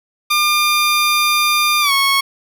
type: tone with pitch glide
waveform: 15% pulse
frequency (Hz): 1200 to 1100.4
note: D6 to C#6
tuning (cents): +37 to -13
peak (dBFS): -6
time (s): 0.3-2.21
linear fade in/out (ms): 10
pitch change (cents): -150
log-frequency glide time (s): 1.81-1.92
effects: none